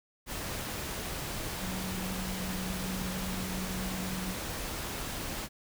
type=tone in noise; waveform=sine; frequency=186.6 Hz; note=F#3; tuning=15 cents sharp; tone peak=-36 dBFS; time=1.59-4.36 s; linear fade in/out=50 ms; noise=pink; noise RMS=-37 dBFS; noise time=0.26-5.49 s; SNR=-2 dB; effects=none